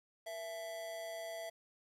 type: tone with amplitude modulation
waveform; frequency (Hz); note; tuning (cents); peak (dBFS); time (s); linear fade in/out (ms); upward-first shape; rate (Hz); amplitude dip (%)
square; 664; E5; +12; -40; 0.26-1.5; 10; sine; 192; 55
effects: resampled to 32000 Hz + 11-bit